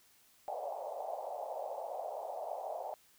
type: band-pass noise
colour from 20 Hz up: pink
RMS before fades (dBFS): -41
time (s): 0.48-2.94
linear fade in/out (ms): 0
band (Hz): 560 to 810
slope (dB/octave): 48
effects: white hiss -66 dBFS RMS until 3.18 s